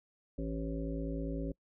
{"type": "harmonic tone", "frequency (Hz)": 55, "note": "A1", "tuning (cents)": 0, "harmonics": [1, 3, 5, 7, 9, 10], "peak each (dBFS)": [-38, -41, -39, -45, -48, -45], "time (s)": [0.38, 1.52], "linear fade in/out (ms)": 5, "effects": ["noise-tail reverb RT60 0.1 s tail -25 dB re dry"]}